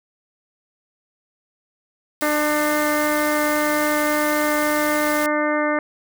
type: noise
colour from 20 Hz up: white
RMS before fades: -30 dBFS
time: 2.21-5.26 s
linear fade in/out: 0 ms
type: harmonic tone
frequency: 299.7 Hz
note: D4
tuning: 35 cents sharp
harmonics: 1 / 2 / 3 / 4 / 5 / 6 / 7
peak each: -23 / -22 / -29 / -26 / -29 / -28 / -29 dBFS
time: 2.22-5.79 s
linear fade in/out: 2 ms
effects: none